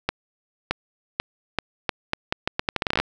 accelerating click train, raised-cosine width 0.3 ms, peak -5 dBFS, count 19, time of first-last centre 0.09-3 s, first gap 620 ms, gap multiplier 0.79, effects none

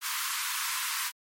pink high-pass noise, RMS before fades -32 dBFS, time 0.01-1.12 s, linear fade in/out 50 ms, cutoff 960 Hz, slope 96 dB/octave, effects MP3 64 kbps

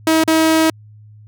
sawtooth tone with dropouts, 320 Hz, D#4, 49 cents sharp, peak -7 dBFS, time 0.07-0.7 s, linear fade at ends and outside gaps 2 ms, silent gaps 0.238-0.277 s, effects added 106 Hz sine -39 dBFS peak until 1.27 s

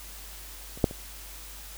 clicks, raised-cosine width 2 ms, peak -30 / -6 / -26 dBFS, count 3, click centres 0.775 / 0.842 / 0.911 s, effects added 50 Hz sine -45 dBFS peak until 1.77 s + white hiss -45 dBFS RMS until 1.77 s

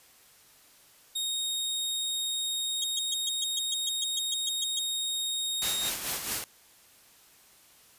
sawtooth tone, 3729 Hz, A#7, in tune, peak -26 dBFS, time 1.15-5.9 s, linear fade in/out 10 ms
25% pulse tone bursts, 3279 Hz, G#7, 23 cents flat, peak -26 dBFS, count 14, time 2.82-4.79 s, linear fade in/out 2 ms, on 20 ms, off 130 ms
white noise with tremolo, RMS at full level -30 dBFS, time 5.62-6.44 s, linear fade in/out 0 ms, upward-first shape sine, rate 4.6 Hz, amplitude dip 55%
effects white hiss -58 dBFS RMS until 7.98 s + resampled to 32000 Hz

